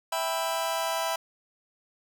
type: chord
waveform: sawtooth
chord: E minor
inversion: none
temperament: just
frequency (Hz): 659.3 / 791.1 / 988.9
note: E5 / G5 / B5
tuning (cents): 0 / +16 / +2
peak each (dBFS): -26 / -30 / -27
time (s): 0.12-1.16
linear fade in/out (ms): 5
effects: none